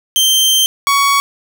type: tone pair in turn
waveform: sawtooth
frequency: 3136 / 1120.3 Hz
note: G7 / C#6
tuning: 0 / +18 cents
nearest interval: octave + tritone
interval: 1782 cents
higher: first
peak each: -6 dBFS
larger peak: neither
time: 0.16-0.66 / 0.87-1.2 s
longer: first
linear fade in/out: 0 ms
effects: none